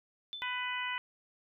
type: tone with exponential decay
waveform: sine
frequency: 3520 Hz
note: A7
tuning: in tune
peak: -36 dBFS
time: 0.33-0.66 s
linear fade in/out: 0 ms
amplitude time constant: 71 ms
type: harmonic tone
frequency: 497.8 Hz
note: B4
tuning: 14 cents sharp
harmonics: 2 / 3 / 4 / 5 / 6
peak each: -39 / -41 / -38 / -41 / -41 dBFS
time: 0.42-0.98 s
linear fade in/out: 0 ms
effects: none